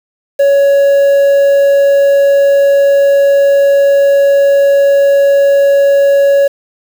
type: tone with quantisation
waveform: triangle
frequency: 559 Hz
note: C#5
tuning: 14 cents sharp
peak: -3 dBFS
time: 0.39-6.48 s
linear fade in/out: 10 ms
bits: 5
effects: none